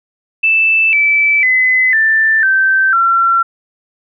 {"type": "tone with pitch steps", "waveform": "sine", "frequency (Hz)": [2642, 2313, 2026, 1773.5, 1552.9, 1359.7], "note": ["E7", "D7", "B6", "A6", "G6", "F6"], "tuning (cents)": [3, -27, 44, 13, -17, -47], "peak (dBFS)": -8, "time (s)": [0.43, 3.43], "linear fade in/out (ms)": 10, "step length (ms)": 500, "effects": []}